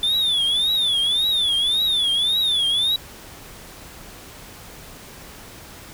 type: tone with vibrato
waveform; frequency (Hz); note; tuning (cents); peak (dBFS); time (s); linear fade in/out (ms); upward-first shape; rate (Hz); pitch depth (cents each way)
triangle; 3520; A7; 0; -16; 0.03-2.96; 2; triangle; 1.8; 180
effects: pink hiss -41 dBFS RMS until 5.93 s